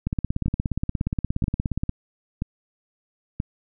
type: two click trains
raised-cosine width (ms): 5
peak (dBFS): -12 / -11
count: 4 / 32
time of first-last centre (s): 0.46-3.401 / 0.07-1.894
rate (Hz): 1.02 / 17
effects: none